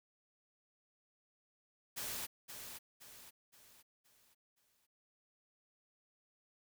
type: noise with echo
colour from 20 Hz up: white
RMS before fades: -42 dBFS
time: 1.96-2.27 s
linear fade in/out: 20 ms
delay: 520 ms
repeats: 5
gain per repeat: -7 dB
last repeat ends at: 4.87 s
effects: none